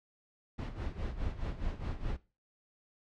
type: noise with tremolo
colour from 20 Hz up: brown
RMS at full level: -34 dBFS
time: 0.58-2.17 s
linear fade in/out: 10 ms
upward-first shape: sine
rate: 4.8 Hz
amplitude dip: 75%
effects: noise-tail reverb RT60 0.3 s tail -18 dB re dry + low-pass 4000 Hz 12 dB/octave